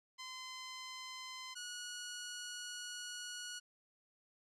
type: tone pair in turn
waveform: 10% pulse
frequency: 1030 / 1456.6 Hz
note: C6 / F#6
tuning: -28 / -28 cents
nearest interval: tritone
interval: 600 cents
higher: second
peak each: -37 / -35 dBFS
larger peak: second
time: 0.18-1.55 / 1.55-3.6 s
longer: second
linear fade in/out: 20 ms
effects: low-pass 9000 Hz 12 dB/octave